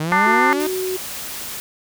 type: linear sweep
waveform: sawtooth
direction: up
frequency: 150 to 311.1 Hz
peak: -17 dBFS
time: 0-0.67 s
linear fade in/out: 5 ms
type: harmonic tone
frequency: 297.4 Hz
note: D4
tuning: 22 cents sharp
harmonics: 3 / 4 / 5 / 6 / 7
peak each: -17 / -19 / -22 / -23 / -21 dBFS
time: 0.12-0.53 s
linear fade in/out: 0 ms
type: tone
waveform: sine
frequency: 372.4 Hz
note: F#4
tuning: 11 cents sharp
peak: -21 dBFS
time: 0.26-0.97 s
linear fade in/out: 10 ms
type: noise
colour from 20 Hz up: white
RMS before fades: -30 dBFS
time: 0.6-1.6 s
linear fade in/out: 0 ms
effects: none